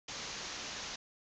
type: low-pass noise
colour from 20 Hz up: white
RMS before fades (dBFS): -43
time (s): 0.08-0.96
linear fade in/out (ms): 5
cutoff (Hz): 6800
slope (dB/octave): 96
effects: none